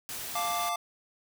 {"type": "noise", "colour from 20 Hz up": "white", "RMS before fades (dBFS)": -38, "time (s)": [0.09, 0.69], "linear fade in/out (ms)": 0}
{"type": "chord", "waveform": "square", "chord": "D minor", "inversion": "first", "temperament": "equal with one note detuned", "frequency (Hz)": [698.5, 875.9, 1174.7], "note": ["F5", "A5", "D6"], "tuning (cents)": [0, -8, 0], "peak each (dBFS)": [-33, -38, -33], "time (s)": [0.35, 0.76], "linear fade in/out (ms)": 5}
{"effects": []}